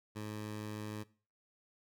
15% pulse tone, 106.5 Hz, G#2, 44 cents sharp, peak -34 dBFS, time 0.15-1.04 s, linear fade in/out 20 ms, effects noise-tail reverb RT60 0.4 s tail -20 dB re dry

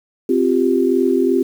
sine chord, C suspended fourth, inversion none, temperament equal, 261.6 / 349.2 / 392 Hz, C4 / F4 / G4, 0 / 0 / 0 cents, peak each -17 dBFS, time 0.29-1.43 s, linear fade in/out 5 ms, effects 7-bit

